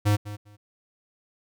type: tone with echo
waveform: square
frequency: 103.83 Hz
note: G#2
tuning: in tune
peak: -19 dBFS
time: 0.05-0.17 s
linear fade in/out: 20 ms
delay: 200 ms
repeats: 2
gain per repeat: -15 dB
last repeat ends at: 0.57 s
effects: none